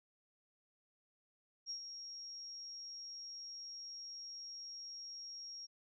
sine tone with ADSR envelope, 5588 Hz, F8, in tune, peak -39 dBFS, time 1.66-5.67 s, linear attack 43 ms, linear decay 92 ms, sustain -7 dB, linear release 23 ms, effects none

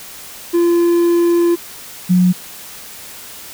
triangle / sine tone pair in turn, 343.5 / 181.02 Hz, F4 / F#3, -29 / -38 cents, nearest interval major seventh, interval 1109 cents, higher first, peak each -8 dBFS, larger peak neither, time 0.53-1.56 / 2.09-2.33 s, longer first, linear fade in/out 20 ms, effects white hiss -34 dBFS RMS until 3.53 s

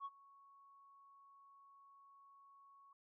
sine tone with ADSR envelope, 1108.7 Hz, C#6, in tune, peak -40 dBFS, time 0-2.93 s, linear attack 52 ms, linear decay 42 ms, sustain -22 dB, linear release 3 ms, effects tanh soft clip ceiling -40 dBFS

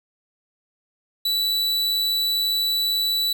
45% pulse tone, 3951 Hz, B7, in tune, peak -20 dBFS, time 1.25-3.33 s, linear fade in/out 5 ms, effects none

